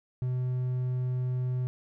triangle tone, 126.4 Hz, B2, 41 cents sharp, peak -25 dBFS, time 0.22-1.67 s, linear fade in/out 0 ms, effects none

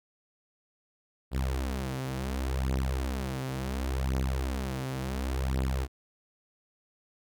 sawtooth beating tone pair, 65.3 / 66 Hz, C2 / C2, -3 / +16 cents, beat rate 0.7 Hz, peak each -28 dBFS, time 1.31-5.88 s, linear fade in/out 50 ms, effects none

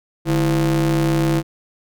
square ring-modulated tone, 90.9 Hz, F#2, 30 cents flat, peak -13 dBFS, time 0.25-1.43 s, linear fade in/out 50 ms, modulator 239 Hz, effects none

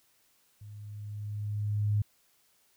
sine tone with level ramp, 104.3 Hz, G#2, 8 cents sharp, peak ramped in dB -44 to -23 dBFS, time 0.61-2.02 s, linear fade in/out 5 ms, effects white hiss -68 dBFS RMS until 2.76 s

